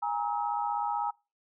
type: tone cluster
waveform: sine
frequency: 823 / 939 / 1284 Hz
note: G#5 / A#5 / E6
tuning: -16 / +12 / -46 cents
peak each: -31 / -32 / -36 dBFS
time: 0.02-1.11 s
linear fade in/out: 10 ms
effects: noise-tail reverb RT60 0.3 s tail -26 dB re dry